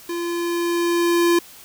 square tone with level ramp, 343.4 Hz, F4, 29 cents flat, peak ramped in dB -25 to -14 dBFS, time 0.09-1.39 s, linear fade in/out 5 ms, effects white hiss -44 dBFS RMS until 1.64 s

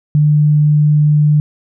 sine tone, 149.6 Hz, D3, 32 cents sharp, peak -7 dBFS, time 0.15-1.4 s, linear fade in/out 0 ms, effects none

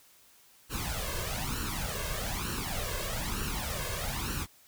pink noise with flanger, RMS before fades -34 dBFS, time 0.69-4.47 s, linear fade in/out 50 ms, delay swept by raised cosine 0.7 to 1.9 ms, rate 1.1 Hz, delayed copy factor +0.75, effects white hiss -60 dBFS RMS until 4.67 s

